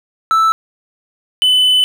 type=tone pair in turn; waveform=triangle; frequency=1318.5 / 3011 Hz; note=E6 / F#7; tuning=0 / +30 cents; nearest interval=octave + major second; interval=1430 cents; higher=second; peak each=-7 dBFS; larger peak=neither; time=0.31-0.52 / 1.42-1.84 s; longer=second; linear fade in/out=0 ms; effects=none